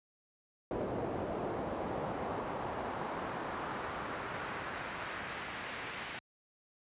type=noise with band-pass filter sweep; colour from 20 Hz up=brown; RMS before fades=-39 dBFS; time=0.71-6.19 s; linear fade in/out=2 ms; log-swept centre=510 to 2300 Hz; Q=1.2; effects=high-pass 60 Hz 12 dB/octave + resampled to 8000 Hz